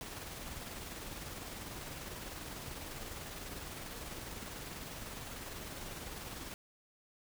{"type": "noise with tremolo", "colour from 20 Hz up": "pink", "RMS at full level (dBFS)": -44, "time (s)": [0.01, 6.54], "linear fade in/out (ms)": 0, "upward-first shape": "square", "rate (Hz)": 20, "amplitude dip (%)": 30, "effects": []}